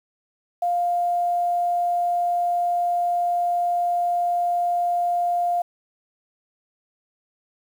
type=tone with quantisation; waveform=sine; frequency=701 Hz; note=F5; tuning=6 cents sharp; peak=-19 dBFS; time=0.62-5.62 s; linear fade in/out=5 ms; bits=8; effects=none